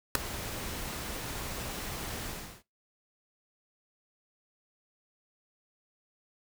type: noise with ADSR envelope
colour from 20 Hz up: pink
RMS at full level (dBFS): -17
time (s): 0.15-2.63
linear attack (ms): 3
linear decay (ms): 4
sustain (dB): -21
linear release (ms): 370
effects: noise-tail reverb RT60 0.2 s tail -19 dB re dry